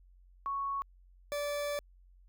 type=tone pair in turn; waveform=sine / 40% pulse; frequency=1108.7 / 580.9 Hz; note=C#6 / D5; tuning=0 / -19 cents; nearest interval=major seventh; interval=1119 cents; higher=first; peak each=-32 / -32 dBFS; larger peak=neither; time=0.46-0.82 / 1.32-1.79 s; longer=second; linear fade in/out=0 ms; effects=added 45 Hz sine -57 dBFS peak until 2.28 s